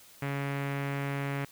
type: tone with low-pass filter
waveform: sawtooth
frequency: 139.9 Hz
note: C#3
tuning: 16 cents sharp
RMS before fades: -33 dBFS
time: 0.22-1.45 s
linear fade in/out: 5 ms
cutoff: 2200 Hz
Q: 2.4
effects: white hiss -55 dBFS RMS until 1.51 s